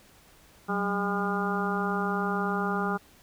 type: harmonic tone with a mistuned harmonic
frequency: 202.6 Hz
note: G#3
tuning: 43 cents flat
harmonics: 1 / 2 / 3 / 4 / 5 / 6 / 7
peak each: -30 / -33 / -42 / -33 / -39 / -33 / -34 dBFS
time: 0.68-2.98 s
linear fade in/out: 20 ms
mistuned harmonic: 1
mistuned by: -120 cents
effects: pink hiss -57 dBFS RMS until 3.22 s